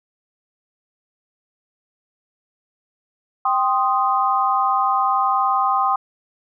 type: chord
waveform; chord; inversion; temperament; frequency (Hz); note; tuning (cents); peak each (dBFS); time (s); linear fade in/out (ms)
sine; C minor; second; equal; 784 / 1046.5 / 1244.5; G5 / C6 / Eb6; 0 / 0 / 0; -20; 3.45-5.96; 5
effects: none

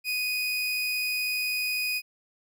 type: tone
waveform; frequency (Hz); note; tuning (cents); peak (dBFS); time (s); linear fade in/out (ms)
30% pulse; 2489; D#7; 0; -24; 0.04-2.02; 50
effects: none

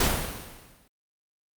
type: noise with exponential decay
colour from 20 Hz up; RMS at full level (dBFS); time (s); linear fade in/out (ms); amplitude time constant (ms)
pink; -21; 0-0.88; 5; 190
effects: Opus 48 kbps

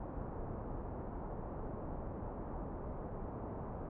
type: low-pass noise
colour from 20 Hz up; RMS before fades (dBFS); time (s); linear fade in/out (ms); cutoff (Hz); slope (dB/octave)
pink; -43; 0-3.89; 5; 1000; 24
effects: none

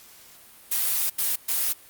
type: noise bursts at uneven times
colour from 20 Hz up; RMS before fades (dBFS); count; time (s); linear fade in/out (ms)
blue; -24; 3; 0.71-1.1 / 1.18-1.36 / 1.48-1.73; 10
effects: white hiss -50 dBFS RMS until 1.89 s + Opus 48 kbps

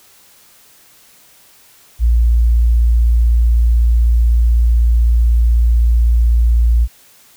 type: tone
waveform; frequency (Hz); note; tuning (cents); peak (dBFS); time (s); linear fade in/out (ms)
sine; 58; A#1; -8; -8; 1.99-6.88; 50
effects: white hiss -47 dBFS RMS until 7.36 s

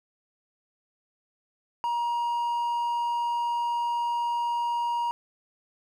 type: tone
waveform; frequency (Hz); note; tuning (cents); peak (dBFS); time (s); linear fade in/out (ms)
triangle; 948; A#5; +29; -23; 1.84-5.11; 0
effects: none

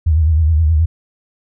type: tone with vibrato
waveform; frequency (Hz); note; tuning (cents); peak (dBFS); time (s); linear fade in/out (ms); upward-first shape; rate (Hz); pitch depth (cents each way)
sine; 79; D#2; +27; -9; 0.06-0.86; 10; triangle; 9.5; 120
effects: none

